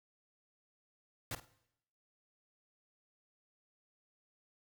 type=noise with echo; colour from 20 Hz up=pink; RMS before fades=-40 dBFS; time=1.31-1.35 s; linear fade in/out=2 ms; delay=50 ms; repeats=2; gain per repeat=-13 dB; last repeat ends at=1.45 s; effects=noise-tail reverb RT60 0.8 s tail -18 dB re dry